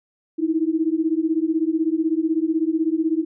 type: beating tone pair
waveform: sine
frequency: 313 / 329 Hz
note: D#4 / E4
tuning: +10 / -3 cents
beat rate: 16 Hz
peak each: -21 dBFS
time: 0.38-3.25 s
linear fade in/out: 20 ms
effects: none